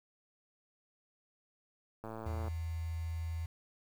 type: click train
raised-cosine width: 1 ms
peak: -30 dBFS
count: 50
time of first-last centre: 2.04-2.481 s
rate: 111 Hz
type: tone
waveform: sine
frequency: 82.41 Hz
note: E2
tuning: in tune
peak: -35 dBFS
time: 2.26-3.46 s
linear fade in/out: 5 ms
effects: 9-bit